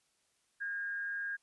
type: tone with frequency modulation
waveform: sine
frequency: 1622 Hz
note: G#6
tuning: 41 cents flat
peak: -35 dBFS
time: 0.6-1.37 s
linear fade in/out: 20 ms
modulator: 166 Hz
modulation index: 0.28
effects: white hiss -75 dBFS RMS until 1.42 s + resampled to 24000 Hz